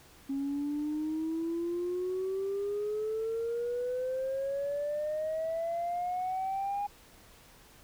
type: exponential sweep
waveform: sine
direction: up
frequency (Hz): 272.1 to 820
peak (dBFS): -29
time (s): 0.29-6.87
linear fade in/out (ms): 10
effects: tanh soft clip ceiling -27 dBFS + pink hiss -57 dBFS RMS until 7.83 s